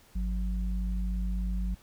sine tone pair together, 51.74 / 183 Hz, G#1 / F#3, -6 / -19 cents, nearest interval octave + minor seventh, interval 2187 cents, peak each -28 / -36 dBFS, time 0.15-1.75 s, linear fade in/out 10 ms, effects pink hiss -59 dBFS RMS until 1.82 s

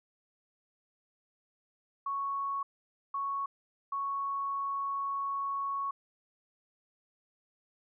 sine tone bursts at uneven times, 1108.7 Hz, C#6, in tune, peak -31 dBFS, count 3, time 2.06-2.63 / 3.14-3.46 / 3.92-5.91 s, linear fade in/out 5 ms, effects none

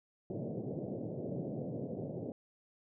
pink band-pass noise, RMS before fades -40 dBFS, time 0.3-2.32 s, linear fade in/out 2 ms, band 110 to 620 Hz, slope 48 dB/octave, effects none

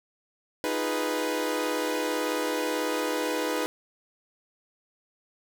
sawtooth chord, F half-diminished seventh, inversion third, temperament equal, 311.1 / 349.2 / 415.3 / 493.9 Hz, Eb4 / F4 / Ab4 / Cb5, 0 / 0 / 0 / 0 cents, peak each -27 / -32 / -30 / -26 dBFS, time 0.64-3.66 s, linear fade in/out 0 ms, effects none

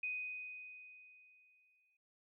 sine tone with exponential decay, 2497 Hz, D#7, 6 cents sharp, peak -36 dBFS, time 0.03-1.97 s, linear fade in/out 5 ms, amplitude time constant 420 ms, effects none

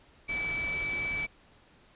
sine tone in noise, 2302 Hz, D7, 35 cents flat, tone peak -30 dBFS, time 0.28-1.27 s, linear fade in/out 20 ms, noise pink, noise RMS -41 dBFS, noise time 0.28-1.27 s, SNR +8 dB, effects pink hiss -60 dBFS RMS until 1.95 s + resampled to 8000 Hz

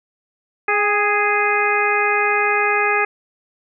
harmonic tone with a mistuned harmonic, 415.3 Hz, G#4, in tune, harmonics 1 / 2 / 3 / 4 / 5 / 6, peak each -22 / -22 / -22 / -22 / -22 / -22 dBFS, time 0.68-3.05 s, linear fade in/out 5 ms, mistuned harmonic 2, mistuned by -32 cents, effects none

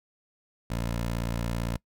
15% pulse tone, 57.8 Hz, A#1, 14 cents flat, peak -22 dBFS, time 0.7-1.77 s, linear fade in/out 5 ms, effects noise-tail reverb RT60 0.1 s tail -23 dB re dry

